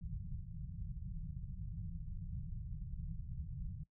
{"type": "low-pass noise", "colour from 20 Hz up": "pink", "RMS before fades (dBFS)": -44, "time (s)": [0.01, 3.84], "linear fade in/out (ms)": 10, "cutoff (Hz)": 180, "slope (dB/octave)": 96, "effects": ["noise-tail reverb RT60 0.1 s tail -20 dB re dry"]}